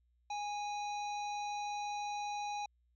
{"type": "harmonic tone with a mistuned harmonic", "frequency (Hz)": 826, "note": "G#5", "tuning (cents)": -10, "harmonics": [1, 3, 5, 7, 8], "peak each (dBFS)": [-37, -48, -49, -54, -61], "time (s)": [0.3, 2.66], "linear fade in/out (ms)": 5, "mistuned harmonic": 5, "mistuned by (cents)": -74, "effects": ["added 60 Hz sine -70 dBFS peak until 2.95 s"]}